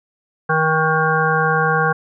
harmonic tone, 158.3 Hz, D#3, 30 cents sharp, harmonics 1 / 3 / 5 / 7 / 9 / 10, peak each -21 / -21 / -21 / -21 / -21 / -21 dBFS, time 0.49-1.93 s, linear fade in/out 10 ms, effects none

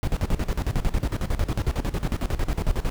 brown noise with tremolo, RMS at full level -22 dBFS, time 0.03-2.9 s, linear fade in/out 0 ms, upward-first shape square, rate 11 Hz, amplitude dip 80%, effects none

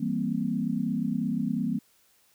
sine chord, C dominant seventh, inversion first, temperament equal, 164.81 / 196 / 233.1 / 261.6 Hz, E3 / G3 / Bb3 / C4, 0 / 0 / 0 / 0 cents, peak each -33 / -31 / -29 / -32 dBFS, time 0-1.79 s, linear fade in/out 10 ms, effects white hiss -64 dBFS RMS until 2.34 s

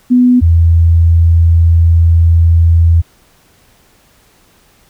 sine tone pair in turn, 248.1 / 83.39 Hz, B3 / E2, +8 / +21 cents, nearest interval octave + perfect fifth, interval 1887 cents, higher first, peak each -4 dBFS, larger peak neither, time 0.1-0.41 / 0.41-3.02 s, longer second, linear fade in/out 20 ms, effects pink hiss -49 dBFS RMS until 4.89 s

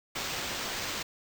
violet noise with sample-and-hold, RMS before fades -35 dBFS, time 0.15-1.03 s, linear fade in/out 10 ms, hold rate 11025 Hz, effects none

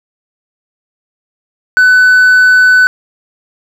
sine tone with hard clipping, 1500 Hz, F#6, 23 cents sharp, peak -4 dBFS, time 1.77-2.87 s, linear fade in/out 0 ms, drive 2 dB, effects none

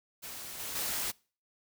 white noise with level steps, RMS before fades -43 / -39 / -34 dBFS, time 0.22-1.12 s, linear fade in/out 20 ms, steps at 0.59 / 0.75 s, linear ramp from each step 10 ms, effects noise-tail reverb RT60 0.4 s tail -25 dB re dry

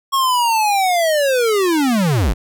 square linear sweep, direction down, 1100 to 36.71 Hz, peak -14 dBFS, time 0.12-2.34 s, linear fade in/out 20 ms, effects none

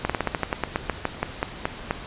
slowing click train, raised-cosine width 0.5 ms, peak -7 dBFS, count 16, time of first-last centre 0.05-1.909 s, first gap 46 ms, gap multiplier 1.13, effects pink hiss -38 dBFS RMS until 2.06 s + resampled to 8000 Hz

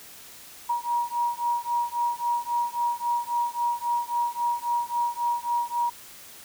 sine beating tone pair, 951 / 954.7 Hz, A#5 / A#5, +34 / +41 cents, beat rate 3.7 Hz, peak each -27 dBFS, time 0.69-5.9 s, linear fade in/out 10 ms, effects white hiss -46 dBFS RMS until 6.44 s

